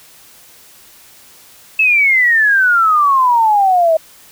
sine exponential sweep, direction down, 2637 to 630 Hz, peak -8 dBFS, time 1.79-3.97 s, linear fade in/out 5 ms, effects white hiss -43 dBFS RMS until 4.31 s

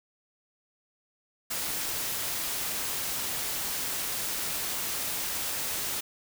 white noise, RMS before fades -32 dBFS, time 1.5-6.01 s, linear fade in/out 10 ms, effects none

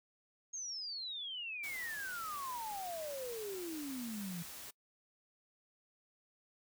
sine exponential sweep, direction down, 6590 to 164.81 Hz, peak -40 dBFS, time 0.53-4.43 s, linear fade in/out 10 ms
white noise, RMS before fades -49 dBFS, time 1.63-4.71 s, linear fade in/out 10 ms
effects noise-tail reverb RT60 0.1 s tail -23 dB re dry

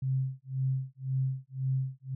sine tone with tremolo, 132.2 Hz, C3, 18 cents sharp, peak -25 dBFS, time 0.02-2.15 s, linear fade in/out 5 ms, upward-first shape sine, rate 1.9 Hz, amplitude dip 100%, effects none

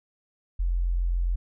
sine tone, 43.65 Hz, F1, in tune, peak -22 dBFS, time 0.59-1.36 s, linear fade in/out 10 ms, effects none

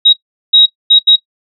sine tone bursts at uneven times, 3808 Hz, A#7, 36 cents sharp, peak -3 dBFS, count 4, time 0.05-0.13 / 0.53-0.66 / 0.9-0.99 / 1.07-1.16 s, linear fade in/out 10 ms, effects noise-tail reverb RT60 0.1 s tail -17 dB re dry

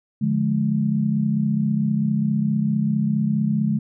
sine chord, D diminished, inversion none, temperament just, 146.83 / 176.2 / 211.4 Hz, D3 / F3 / Ab3, 0 / +16 / +31 cents, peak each -23 / -26 / -20 dBFS, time 0.21-3.79 s, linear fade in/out 10 ms, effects none

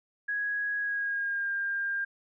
sine tone with pitch glide, 1661.2 to 1601.8 Hz, G#6 to G6, 0 to +37 cents, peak -28 dBFS, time 0.28-2.05 s, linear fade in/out 10 ms, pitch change -63 cents, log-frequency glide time 0.78-1.51 s, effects none

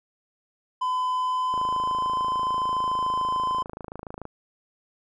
triangle tone with pitch glide, 1012 to 1025.5 Hz, B5 to C6, +42 to -35 cents, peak -21 dBFS, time 0.81-3.63 s, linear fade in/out 10 ms, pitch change +23 cents, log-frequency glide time 1.16-2.17 s
click train, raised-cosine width 1 ms, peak -22 dBFS, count 74, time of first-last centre 1.54-4.254 s, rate 26.9 Hz
effects resampled to 22050 Hz

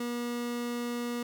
30% pulse tone, 240 Hz, B3, 49 cents flat, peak -29 dBFS, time 0-1.23 s, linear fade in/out 5 ms, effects none

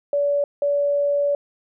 sine tone bursts at uneven times, 573 Hz, D5, 43 cents flat, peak -17 dBFS, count 2, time 0.13-0.44 / 0.62-1.35 s, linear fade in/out 2 ms, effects none

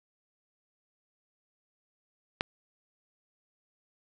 click, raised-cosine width 0.3 ms, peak -11 dBFS, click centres 2.409 s, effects none

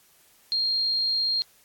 sine tone, 4219 Hz, C8, 14 cents sharp, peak -22 dBFS, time 0.52-1.42 s, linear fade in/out 0 ms, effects white hiss -59 dBFS RMS until 1.64 s + AAC 64 kbps

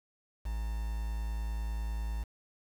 triangle tone with quantisation, 55 Hz, A1, in tune, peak -30 dBFS, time 0.45-2.24 s, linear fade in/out 10 ms, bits 8, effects none

